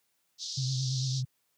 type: band-pass noise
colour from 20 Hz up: white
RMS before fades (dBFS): -38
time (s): 0.38-1.23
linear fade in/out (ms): 50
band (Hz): 3800 to 6000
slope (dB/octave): 48
type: tone with vibrato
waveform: sine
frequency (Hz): 130.7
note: C3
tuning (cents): -1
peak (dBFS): -28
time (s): 0.57-1.25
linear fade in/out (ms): 10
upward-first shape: triangle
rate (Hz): 8.9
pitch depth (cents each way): 56
effects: white hiss -75 dBFS RMS until 1.57 s + high-pass 80 Hz 12 dB/octave